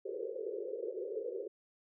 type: band-pass noise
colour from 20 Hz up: white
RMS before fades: -40 dBFS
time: 0.05-1.48 s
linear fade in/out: 10 ms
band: 360 to 530 Hz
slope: 96 dB/octave
effects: none